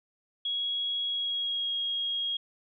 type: tone with pitch glide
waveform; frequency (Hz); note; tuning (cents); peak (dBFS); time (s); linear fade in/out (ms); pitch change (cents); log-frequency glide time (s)
sine; 3322 to 3276; G#7 to G#7; 0 to -24; -28; 0.45-2.37; 5; -24; 1.07-1.73
effects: none